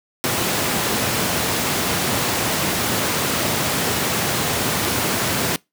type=high-pass noise; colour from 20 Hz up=pink; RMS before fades=-21 dBFS; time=0.24-5.56 s; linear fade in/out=0 ms; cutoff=110 Hz; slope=12 dB/octave; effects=noise-tail reverb RT60 0.2 s tail -24 dB re dry + high-pass 60 Hz 12 dB/octave